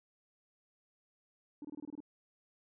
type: tone bursts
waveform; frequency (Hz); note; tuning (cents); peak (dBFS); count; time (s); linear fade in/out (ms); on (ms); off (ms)
sine; 293.7; D4; 0; -40; 8; 1.62-2.004; 2; 27; 24
effects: tanh soft clip ceiling -41 dBFS